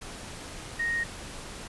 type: tone in noise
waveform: sine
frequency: 1864.7 Hz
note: A#6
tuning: in tune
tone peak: -26 dBFS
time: 0.79-1.04 s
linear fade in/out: 10 ms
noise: pink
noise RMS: -41 dBFS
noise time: 0.01-1.68 s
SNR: +12 dB
effects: resampled to 24000 Hz